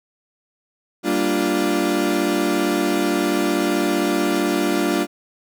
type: chord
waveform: 35% pulse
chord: G minor seventh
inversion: none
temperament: equal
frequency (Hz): 196 / 233.1 / 293.7 / 349.2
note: G3 / Bb3 / D4 / F4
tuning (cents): 0 / 0 / 0 / 0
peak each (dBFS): -24 / -25 / -20 / -20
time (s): 1.03-5.07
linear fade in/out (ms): 50
effects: none